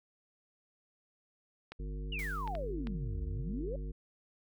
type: clicks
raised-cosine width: 0.3 ms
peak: -28 dBFS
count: 4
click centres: 1.72 / 2.476 / 2.552 / 2.871 s
type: harmonic tone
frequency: 50.3 Hz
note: G1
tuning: 45 cents sharp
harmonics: 1 / 3 / 5 / 7 / 9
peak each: -37 / -46 / -51 / -53 / -54 dBFS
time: 1.79-3.92 s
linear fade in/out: 10 ms
type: exponential two-way sweep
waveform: sine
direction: down then up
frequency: 2960 to 65 to 575 Hz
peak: -37 dBFS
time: 2.12-3.76 s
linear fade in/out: 5 ms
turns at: 3.24 s
type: noise with exponential decay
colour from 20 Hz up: white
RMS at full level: -48 dBFS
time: 2.19-2.75 s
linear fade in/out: 0 ms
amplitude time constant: 120 ms
effects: none